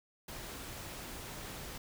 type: noise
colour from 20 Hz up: pink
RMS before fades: -45 dBFS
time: 0.28-1.78 s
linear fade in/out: 5 ms
effects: none